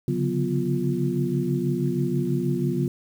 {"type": "tone cluster", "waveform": "sine", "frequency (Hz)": [137.9, 144.1, 181.9, 244.8, 349.5], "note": ["C#3", "D3", "F#3", "B3", "F4"], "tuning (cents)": [-9, -33, -29, -15, 1], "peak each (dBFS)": -28, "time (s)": [0.08, 2.88], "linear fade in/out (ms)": 2, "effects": ["8-bit"]}